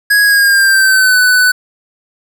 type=tone with pitch glide; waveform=square; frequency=1661.2 to 1497.2 Hz; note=G#6 to F#6; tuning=0 to +20 cents; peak=-7 dBFS; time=0.1-1.52 s; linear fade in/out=10 ms; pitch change=-180 cents; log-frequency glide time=0.23-1.18 s; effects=7-bit